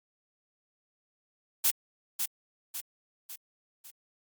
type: noise with echo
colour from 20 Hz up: blue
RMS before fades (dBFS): -24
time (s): 1.64-1.71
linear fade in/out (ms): 10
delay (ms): 550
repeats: 4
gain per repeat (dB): -6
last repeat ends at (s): 3.91
effects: Opus 48 kbps